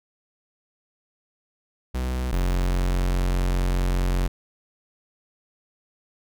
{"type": "tone pair in turn", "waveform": "45% pulse", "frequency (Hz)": [63, 45.01], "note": ["B1", "F#1"], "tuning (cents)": [35, -47], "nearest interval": "tritone", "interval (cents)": 582, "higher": "first", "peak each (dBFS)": [-24, -20], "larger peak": "second", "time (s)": [[1.94, 2.32], [2.32, 4.28]], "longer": "second", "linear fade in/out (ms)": 10, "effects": []}